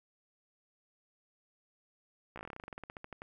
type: slowing click train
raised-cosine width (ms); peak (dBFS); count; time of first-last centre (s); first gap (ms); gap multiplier
0.5; -29; 21; 2.36-3.219; 15; 1.1
effects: 11-bit